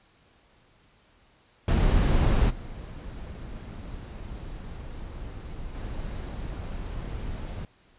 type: noise with level steps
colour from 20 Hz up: brown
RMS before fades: -21 / -38 / -34 dBFS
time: 1.68-7.65 s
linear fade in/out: 2 ms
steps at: 2.49 / 5.74 s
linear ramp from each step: 20 ms
effects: pink hiss -61 dBFS RMS until 7.98 s + resampled to 8000 Hz